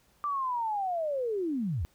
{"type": "linear sweep", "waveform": "sine", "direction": "down", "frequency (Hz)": [1186, 64], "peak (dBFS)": -28, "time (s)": [0.24, 1.85], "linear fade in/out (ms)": 0, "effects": ["pink hiss -66 dBFS RMS until 1.94 s"]}